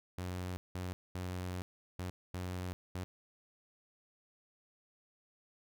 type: tone bursts at uneven times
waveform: sawtooth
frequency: 90.8 Hz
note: F#2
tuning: 32 cents flat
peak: -34 dBFS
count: 6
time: 0.18-0.57 / 0.75-0.93 / 1.15-1.62 / 1.99-2.1 / 2.34-2.73 / 2.95-3.04 s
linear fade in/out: 0 ms
effects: none